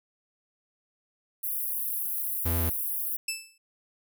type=high-pass noise; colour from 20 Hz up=pink; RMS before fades=-31 dBFS; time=1.43-3.17 s; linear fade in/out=10 ms; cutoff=11000 Hz; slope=48 dB/octave
type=tone; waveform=45% pulse; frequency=84 Hz; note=E2; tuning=33 cents sharp; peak=-26 dBFS; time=2.45-2.7 s; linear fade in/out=10 ms
type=tone with exponential decay; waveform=15% pulse; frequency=2637 Hz; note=E7; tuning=in tune; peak=-19 dBFS; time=3.28-3.58 s; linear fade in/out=5 ms; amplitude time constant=64 ms
effects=none